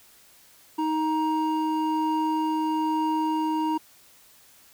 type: tone pair together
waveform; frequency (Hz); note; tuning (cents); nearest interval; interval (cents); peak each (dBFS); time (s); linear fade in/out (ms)
triangle; 313.7 / 940; D#4 / A#5; +14 / +14; octave + perfect fifth; 1900; -23 / -24; 0.78-3.78; 10
effects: white hiss -55 dBFS RMS until 4.73 s